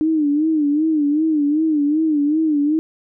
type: tone with vibrato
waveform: sine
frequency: 303.4 Hz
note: D#4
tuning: 44 cents flat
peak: -14 dBFS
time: 0.01-2.79 s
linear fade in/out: 0 ms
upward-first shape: sine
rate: 2.6 Hz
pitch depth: 99 cents each way
effects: none